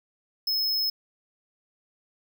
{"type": "tone", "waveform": "square", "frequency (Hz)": 5180, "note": "E8", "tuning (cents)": -31, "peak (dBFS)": -24, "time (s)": [0.47, 0.9], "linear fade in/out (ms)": 5, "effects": []}